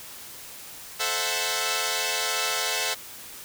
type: chord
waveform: 5% pulse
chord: F# half-diminished seventh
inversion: first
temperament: equal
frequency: 440 / 523.3 / 659.3 / 740 Hz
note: A4 / C5 / E5 / F#5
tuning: 0 / 0 / 0 / 0 cents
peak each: -19 dBFS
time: 0.99-2.95 s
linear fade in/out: 20 ms
effects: white hiss -42 dBFS RMS until 3.44 s